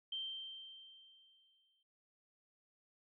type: tone with exponential decay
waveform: sine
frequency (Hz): 3136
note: G7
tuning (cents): 0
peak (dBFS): -38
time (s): 0.12-1.83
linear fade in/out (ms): 5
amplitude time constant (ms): 370
effects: noise-tail reverb RT60 0.6 s tail -21 dB re dry